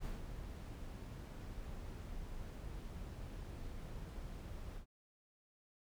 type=noise with ADSR envelope; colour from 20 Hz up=brown; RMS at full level=-41 dBFS; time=0-4.86 s; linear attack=44 ms; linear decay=160 ms; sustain=-6 dB; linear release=98 ms; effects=none